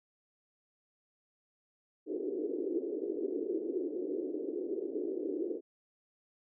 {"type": "band-pass noise", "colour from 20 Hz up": "white", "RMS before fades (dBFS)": -36, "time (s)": [2.06, 5.61], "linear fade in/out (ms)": 50, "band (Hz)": [310, 420], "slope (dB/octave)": 48, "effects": []}